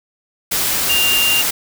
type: tone in noise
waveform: sine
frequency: 2794 Hz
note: F7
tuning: in tune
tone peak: -14 dBFS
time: 0.89-1.42 s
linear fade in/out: 10 ms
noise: white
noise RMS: -18 dBFS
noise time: 0.51-1.51 s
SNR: +1 dB
effects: none